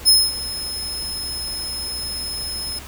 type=tone with ADSR envelope; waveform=sawtooth; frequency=5170 Hz; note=E8; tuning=34 cents flat; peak=-6 dBFS; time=0.05-2.79 s; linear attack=34 ms; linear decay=230 ms; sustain=-17 dB; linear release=5 ms; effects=added 68 Hz sine -38 dBFS peak until 2.87 s + pink hiss -38 dBFS RMS until 2.87 s